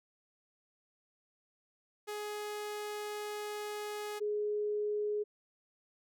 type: tone pair in turn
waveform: sawtooth / sine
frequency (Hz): 418.5 / 418.5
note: G#4 / G#4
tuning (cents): +13 / +13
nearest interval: unison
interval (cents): 0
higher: neither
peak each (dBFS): -34 / -31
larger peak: second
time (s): 2.07-4.2 / 4.2-5.24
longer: first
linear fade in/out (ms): 20
effects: none